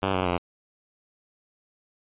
5% pulse tone with pitch steps, 96.7 / 92.33 / 88.16 Hz, G2 / F#2 / F2, -23 / -3 / +17 cents, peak -12 dBFS, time 0.02-0.38 s, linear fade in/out 10 ms, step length 120 ms, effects resampled to 8000 Hz

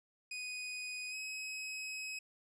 sawtooth tone with pitch glide, 2489 to 2550 Hz, D#7 to D#7, 0 to +42 cents, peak -37 dBFS, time 0.31-2.19 s, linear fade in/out 5 ms, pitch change +42 cents, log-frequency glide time 1.1-1.15 s, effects resampled to 22050 Hz

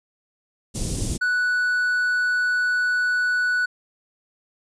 pink band-stop noise, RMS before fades -25 dBFS, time 0.74-1.18 s, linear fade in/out 20 ms, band 300 to 6800 Hz, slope 12 dB/octave
triangle tone, 1480 Hz, F#6, in tune, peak -17 dBFS, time 1.21-3.66 s, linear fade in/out 10 ms
effects resampled to 22050 Hz

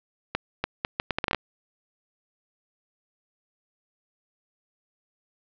accelerating click train, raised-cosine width 0.3 ms, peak -8 dBFS, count 11, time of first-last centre 0.35-1.347 s, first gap 290 ms, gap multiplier 0.72, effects low-pass 4000 Hz 12 dB/octave

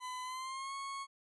40% pulse tone with pitch glide, 1008 to 1099.2 Hz, B5 to C#6, +35 to -15 cents, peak -39 dBFS, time 0-1.07 s, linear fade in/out 50 ms, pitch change +150 cents, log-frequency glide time 0.23-0.74 s, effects resampled to 24000 Hz

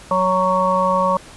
harmonic tone, 185.6 Hz, F#3, 6 cents sharp, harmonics 1 / 3 / 5 / 6, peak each -24 / -19 / -20 / -18 dBFS, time 0.11-1.17 s, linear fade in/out 2 ms, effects pink hiss -41 dBFS RMS until 1.36 s + resampled to 24000 Hz

